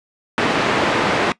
pink band-pass noise, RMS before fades -18 dBFS, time 0.38-1.32 s, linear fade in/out 0 ms, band 230 to 2600 Hz, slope 12 dB/octave, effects noise-tail reverb RT60 0.1 s tail -19 dB re dry + resampled to 22050 Hz

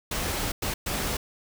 pink noise bursts at uneven times, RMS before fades -29 dBFS, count 3, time 0.11-0.52 / 0.62-0.74 / 0.86-1.17 s, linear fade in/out 5 ms, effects none

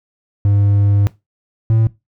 triangle tone pair in turn, 101.2 / 111.8 Hz, G#2 / A2, -44 / +28 cents, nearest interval major second, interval 172 cents, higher second, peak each -8 dBFS, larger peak neither, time 0.45-1.07 / 1.7-1.87 s, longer first, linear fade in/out 0 ms, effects noise-tail reverb RT60 0.2 s tail -18 dB re dry

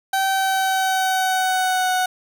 30% pulse tone with pitch glide, 772 to 739.3 Hz, G5 to F#5, -27 to -2 cents, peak -15 dBFS, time 0.13-2.06 s, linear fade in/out 5 ms, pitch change -75 cents, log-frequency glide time 0.29-1.93 s, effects none

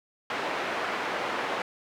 pink band-pass noise, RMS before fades -31 dBFS, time 0.3-1.62 s, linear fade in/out 2 ms, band 470 to 2200 Hz, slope 12 dB/octave, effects none

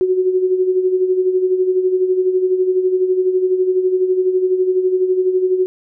sine tone with tremolo, 370.3 Hz, F#4, 1 cent sharp, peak -10 dBFS, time 0.01-5.66 s, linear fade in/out 0 ms, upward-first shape sine, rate 12 Hz, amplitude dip 60%, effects none

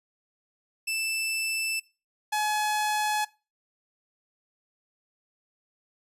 sawtooth tone pair in turn, 2646 / 848 Hz, E7 / G#5, +6 / +36 cents, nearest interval octave + minor sixth, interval 1970 cents, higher first, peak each -24 / -21 dBFS, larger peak second, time 0.87-1.8 / 2.32-3.25 s, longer neither, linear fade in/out 10 ms, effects noise-tail reverb RT60 0.3 s tail -21 dB re dry + resampled to 32000 Hz

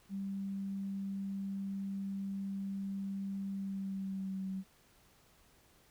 sine tone with pitch glide, 196 to 190.64 Hz, G3 to G3, 0 to -48 cents, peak -36 dBFS, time 0.09-4.64 s, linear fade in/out 50 ms, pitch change -48 cents, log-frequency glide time 3.53-4.47 s, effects pink hiss -66 dBFS RMS until 5.9 s

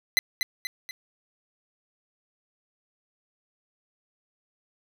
25% pulse tone with echo, 2025 Hz, B6, 43 cents sharp, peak -14 dBFS, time 0.17-0.19 s, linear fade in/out 0 ms, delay 240 ms, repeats 3, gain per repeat -6 dB, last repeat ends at 0.91 s, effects none

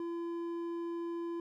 sine tone with hard clipping, 339.2 Hz, E4, 50 cents sharp, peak -37 dBFS, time 0-1.4 s, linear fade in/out 2 ms, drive 6 dB, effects none

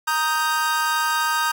45% pulse chord, Eb major, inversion second, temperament equal, 932.3 / 1244.5 / 1568 Hz, Bb5 / Eb6 / G6, 0 / 0 / 0 cents, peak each -24 dBFS, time 0.07-1.52 s, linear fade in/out 10 ms, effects none

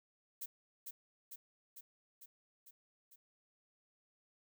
violet noise with echo, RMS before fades -43 dBFS, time 0.41-0.46 s, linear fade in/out 10 ms, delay 450 ms, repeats 6, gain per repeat -3 dB, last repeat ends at 3.16 s, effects none

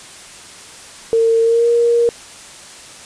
sine tone with pitch glide, 455.1 to 470.9 Hz, A#4 to A#4, -42 to +18 cents, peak -10 dBFS, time 1.13-2.09 s, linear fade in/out 0 ms, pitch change +60 cents, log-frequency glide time 1.42-1.67 s, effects white hiss -37 dBFS RMS until 3.05 s + resampled to 22050 Hz

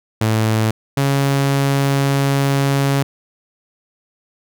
sawtooth tone pair in turn, 110 / 138.59 Hz, A2 / C#3, 0 / 0 cents, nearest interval major third, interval 400 cents, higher second, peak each -10 dBFS, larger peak neither, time 0.21-0.71 / 0.97-3.03 s, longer second, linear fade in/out 5 ms, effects none

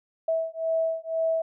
sine beating tone pair, 650 / 652 Hz, E5 / E5, -24 / -19 cents, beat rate 2 Hz, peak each -27 dBFS, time 0.28-1.42 s, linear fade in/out 5 ms, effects none

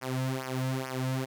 sawtooth tone with flanger, 130.4 Hz, C3, 5 cents flat, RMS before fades -32 dBFS, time 0.01-1.26 s, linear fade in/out 20 ms, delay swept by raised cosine 0.25 to 2.75 ms, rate 2.3 Hz, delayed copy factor -1, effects none

